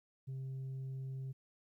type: tone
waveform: sine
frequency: 132.8 Hz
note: C3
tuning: 26 cents sharp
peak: -37 dBFS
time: 0.27-1.33 s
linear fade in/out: 20 ms
effects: tanh soft clip ceiling -39 dBFS + 13-bit